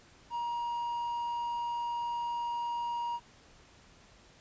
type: tone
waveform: triangle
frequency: 948 Hz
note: A#5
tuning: 29 cents sharp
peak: -30 dBFS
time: 0.3-3.2 s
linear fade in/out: 50 ms
effects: pink hiss -59 dBFS RMS until 4.4 s + resampled to 16000 Hz